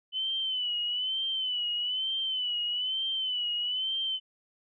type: tone with vibrato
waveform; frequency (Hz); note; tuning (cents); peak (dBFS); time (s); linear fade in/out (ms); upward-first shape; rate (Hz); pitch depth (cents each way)
sine; 3014; F#7; +31; -28; 0.12-4.2; 50; sine; 1.1; 75
effects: none